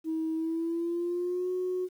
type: tone with pitch glide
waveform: sine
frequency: 320.4 to 365.9 Hz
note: E4 to F#4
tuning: -49 to -19 cents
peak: -27 dBFS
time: 0.04-1.89 s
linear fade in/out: 50 ms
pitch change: +230 cents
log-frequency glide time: 0.34-1.51 s
effects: tanh soft clip ceiling -24 dBFS + 10-bit